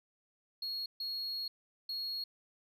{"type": "tone bursts at uneven times", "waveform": "sine", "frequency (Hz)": 4308, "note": "C8", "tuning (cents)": 50, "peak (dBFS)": -33, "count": 3, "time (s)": [[0.62, 0.86], [1, 1.48], [1.89, 2.24]], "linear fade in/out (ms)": 5, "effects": ["tanh soft clip ceiling -35 dBFS"]}